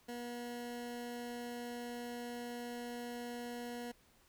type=tone; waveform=20% pulse; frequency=240.5 Hz; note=B3; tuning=46 cents flat; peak=-37 dBFS; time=0.08-3.92 s; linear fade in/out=10 ms; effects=pink hiss -68 dBFS RMS until 4.28 s